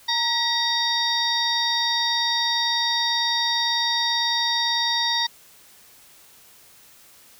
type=harmonic tone with a mistuned harmonic; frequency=929 Hz; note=A#5; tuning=6 cents flat; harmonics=1 / 2 / 4 / 5 / 6; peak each=-27 / -28 / -23 / -27 / -31 dBFS; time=0.08-5.27 s; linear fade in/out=10 ms; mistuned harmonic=2; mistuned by=+63 cents; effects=white hiss -51 dBFS RMS until 7.39 s